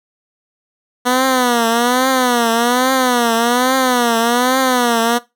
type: tone with vibrato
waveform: 10% pulse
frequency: 245.2 Hz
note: B3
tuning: 12 cents flat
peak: -4 dBFS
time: 1.05-5.19 s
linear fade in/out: 20 ms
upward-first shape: triangle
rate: 1.2 Hz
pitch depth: 140 cents each way
effects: noise-tail reverb RT60 0.2 s tail -18 dB re dry